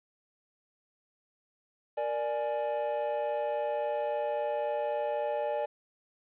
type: tone cluster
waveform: triangle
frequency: 467.3 / 591 / 838 Hz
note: A#4 / D5 / G#5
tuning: +4 / +11 / +15 cents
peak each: -35 / -29 / -33 dBFS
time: 1.97-5.66 s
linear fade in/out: 10 ms
effects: resampled to 8000 Hz + 10-bit